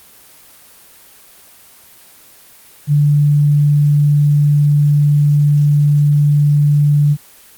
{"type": "tone", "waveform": "sine", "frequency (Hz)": 146.3, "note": "D3", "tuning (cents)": -6, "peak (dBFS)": -8, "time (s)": [2.87, 7.17], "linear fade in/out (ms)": 50, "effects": ["white hiss -43 dBFS RMS until 7.57 s", "Opus 24 kbps"]}